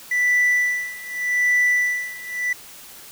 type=tone with tremolo; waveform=triangle; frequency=1975.5 Hz; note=B6; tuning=in tune; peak=-12 dBFS; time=0.11-2.53 s; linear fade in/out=5 ms; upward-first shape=sine; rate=0.84 Hz; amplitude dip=90%; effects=tanh soft clip ceiling -9 dBFS + white hiss -42 dBFS RMS until 3.11 s